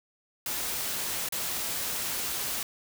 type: noise with dropouts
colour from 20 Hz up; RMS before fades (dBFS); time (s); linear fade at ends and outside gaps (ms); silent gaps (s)
white; -32; 0.46-2.63; 2; 1.288-1.323
effects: none